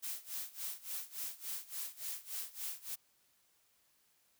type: noise with tremolo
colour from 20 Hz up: blue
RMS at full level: -40 dBFS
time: 0.02-2.96 s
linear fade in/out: 20 ms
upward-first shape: sine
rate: 3.5 Hz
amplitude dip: 90%
effects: white hiss -73 dBFS RMS until 4.39 s